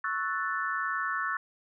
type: chord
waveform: sine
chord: F# minor seventh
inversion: second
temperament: equal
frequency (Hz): 1108.7 / 1318.5 / 1480 / 1760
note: C#6 / E6 / F#6 / A6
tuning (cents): 0 / 0 / 0 / 0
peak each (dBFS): -34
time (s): 0.04-1.37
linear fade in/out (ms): 2
effects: none